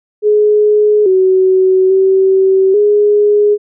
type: tone with pitch steps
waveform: sine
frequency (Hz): 420.7 / 375.7 / 382.5 / 415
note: G#4 / F#4 / G4 / G#4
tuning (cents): +22 / +26 / -42 / -1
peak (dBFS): -6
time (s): 0.22-3.58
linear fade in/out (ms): 50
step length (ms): 840
effects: none